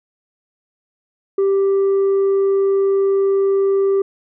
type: tone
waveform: sine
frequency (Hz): 392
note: G4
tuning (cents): 0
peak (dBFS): -10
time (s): 1.38-4.02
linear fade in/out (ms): 5
effects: tanh soft clip ceiling -12 dBFS